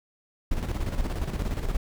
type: noise with tremolo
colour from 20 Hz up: brown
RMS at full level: -26 dBFS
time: 0.51-1.77 s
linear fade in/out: 5 ms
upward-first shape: square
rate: 17 Hz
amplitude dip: 55%
effects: none